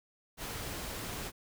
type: noise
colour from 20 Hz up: pink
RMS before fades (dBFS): -40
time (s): 0.37-1.32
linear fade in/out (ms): 50
effects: none